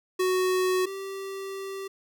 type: tone pair in turn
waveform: square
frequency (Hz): 370 / 388.9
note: F#4 / G4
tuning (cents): 0 / -14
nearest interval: minor second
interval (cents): 86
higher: second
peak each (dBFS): -23 / -34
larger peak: first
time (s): 0.19-0.86 / 0.86-1.88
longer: second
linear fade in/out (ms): 10
effects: none